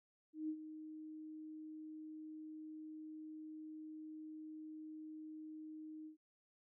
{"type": "tone with ADSR envelope", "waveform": "sine", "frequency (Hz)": 311.1, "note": "D#4", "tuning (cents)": 0, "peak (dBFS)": -37, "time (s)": [0.33, 6.17], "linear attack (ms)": 160, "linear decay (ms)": 68, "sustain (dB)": -11, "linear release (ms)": 110, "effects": []}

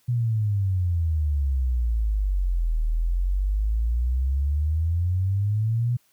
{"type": "exponential two-way sweep", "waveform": "sine", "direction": "down then up", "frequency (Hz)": [123.47, 38.72, 123.47], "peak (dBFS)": -20, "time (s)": [0.08, 5.97], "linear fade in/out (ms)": 10, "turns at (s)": 2.82, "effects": ["white hiss -64 dBFS RMS until 6.12 s"]}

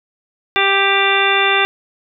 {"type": "harmonic tone", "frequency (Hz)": 393.6, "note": "G4", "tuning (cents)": 7, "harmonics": [1, 2, 3, 4, 5, 6, 7, 9], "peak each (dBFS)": [-20, -20, -20, -20, -20, -20, -20, -20], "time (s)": [0.56, 1.65], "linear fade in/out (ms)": 0, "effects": []}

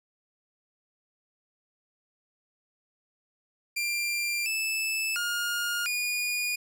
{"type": "tone with pitch steps", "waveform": "sawtooth", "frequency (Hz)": [2380, 2625, 1421, 2444], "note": ["D7", "E7", "F6", "D#7"], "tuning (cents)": [22, -8, 30, -32], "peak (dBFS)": -24, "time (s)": [3.76, 6.56], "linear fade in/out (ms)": 10, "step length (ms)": 700, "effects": []}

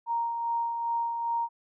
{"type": "tone with tremolo", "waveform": "sine", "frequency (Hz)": 932.3, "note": "A#5", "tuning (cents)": 0, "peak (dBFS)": -25, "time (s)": [0.06, 1.49], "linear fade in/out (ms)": 50, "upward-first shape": "sine", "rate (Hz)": 2.5, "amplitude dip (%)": 40, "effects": []}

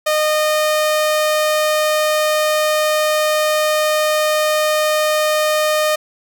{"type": "tone", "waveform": "sawtooth", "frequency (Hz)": 613, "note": "D#5", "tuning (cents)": -26, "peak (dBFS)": -10, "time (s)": [0.06, 5.96], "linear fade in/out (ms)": 10, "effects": []}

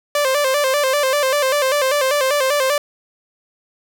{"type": "tone with vibrato", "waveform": "sawtooth", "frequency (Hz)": 554, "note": "C#5", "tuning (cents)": -1, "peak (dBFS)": -11, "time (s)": [0.15, 2.78], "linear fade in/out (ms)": 2, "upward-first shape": "square", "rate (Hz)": 5.1, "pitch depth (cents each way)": 92, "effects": []}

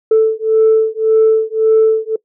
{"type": "beating tone pair", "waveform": "sine", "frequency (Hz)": [440.1, 441.9], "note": ["A4", "A4"], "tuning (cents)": [0, 7], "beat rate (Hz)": 1.8, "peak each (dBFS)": -10, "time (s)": [0.11, 2.16], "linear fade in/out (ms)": 5, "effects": ["noise-tail reverb RT60 0.1 s tail -22 dB re dry", "tanh soft clip ceiling -3 dBFS"]}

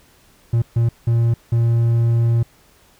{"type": "tone bursts at uneven times", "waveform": "triangle", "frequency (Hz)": 116.54, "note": "A#2", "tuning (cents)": 0, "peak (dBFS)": -11, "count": 4, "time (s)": [[0.53, 0.62], [0.76, 0.89], [1.07, 1.34], [1.52, 2.43]], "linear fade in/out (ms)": 5, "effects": ["pink hiss -53 dBFS RMS until 2.99 s"]}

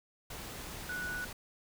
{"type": "tone in noise", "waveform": "sine", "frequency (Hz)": 1475, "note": "F#6", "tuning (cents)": -6, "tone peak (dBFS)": -36, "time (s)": [0.89, 1.25], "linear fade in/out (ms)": 5, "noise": "pink", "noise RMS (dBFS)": -44, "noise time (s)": [0.3, 1.33], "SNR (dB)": 5, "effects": []}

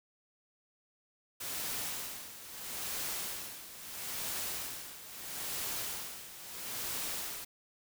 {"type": "noise with tremolo", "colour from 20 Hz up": "white", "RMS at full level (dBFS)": -37, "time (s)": [1.4, 7.45], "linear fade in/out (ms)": 10, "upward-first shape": "sine", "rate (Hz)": 0.76, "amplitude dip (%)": 75, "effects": []}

